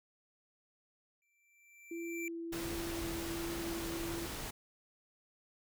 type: tone with exponential growth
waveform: square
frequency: 2345 Hz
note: D7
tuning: 3 cents flat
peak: -39 dBFS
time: 1.22-2.28 s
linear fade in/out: 1 ms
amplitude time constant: 230 ms
type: tone with vibrato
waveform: sine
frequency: 335.4 Hz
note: E4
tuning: 30 cents sharp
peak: -39 dBFS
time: 1.91-4.26 s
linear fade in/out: 5 ms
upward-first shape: sine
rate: 1.4 Hz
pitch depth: 8 cents each way
type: noise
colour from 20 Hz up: pink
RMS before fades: -42 dBFS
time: 2.52-4.51 s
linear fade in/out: 10 ms
effects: none